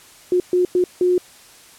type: tone bursts at uneven times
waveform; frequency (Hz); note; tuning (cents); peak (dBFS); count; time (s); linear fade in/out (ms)
sine; 360.3; F#4; -46; -13; 4; 0.32-0.4 / 0.53-0.65 / 0.75-0.84 / 1.01-1.18; 2
effects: white hiss -46 dBFS RMS until 1.78 s + low-pass 11000 Hz 12 dB/octave